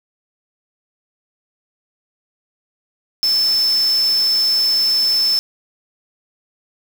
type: tone in noise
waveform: sine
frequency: 5274 Hz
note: E8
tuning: in tune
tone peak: -13 dBFS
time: 3.23-5.39 s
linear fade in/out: 0 ms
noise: white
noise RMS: -31 dBFS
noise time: 3.23-5.39 s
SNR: +15 dB
effects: none